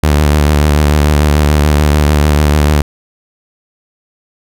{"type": "tone with vibrato", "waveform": "sawtooth", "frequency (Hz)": 74.4, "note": "D2", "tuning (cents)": 23, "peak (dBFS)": -3, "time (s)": [0.03, 2.82], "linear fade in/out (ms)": 5, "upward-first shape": "sine", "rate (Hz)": 6.8, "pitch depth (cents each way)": 44, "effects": []}